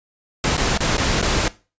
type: noise with dropouts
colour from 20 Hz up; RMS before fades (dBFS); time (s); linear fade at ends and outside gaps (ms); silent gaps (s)
pink; -19; 0.44-1.48; 1; 0.568-0.578 / 0.775-0.805 / 0.969-0.98 / 1.215-1.226
effects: noise-tail reverb RT60 0.3 s tail -18 dB re dry + resampled to 16000 Hz